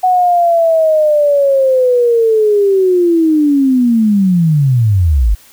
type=linear sweep; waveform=sine; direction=down; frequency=743 to 46.25 Hz; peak=-7 dBFS; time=0.03-5.35 s; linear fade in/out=10 ms; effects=white hiss -43 dBFS RMS until 5.52 s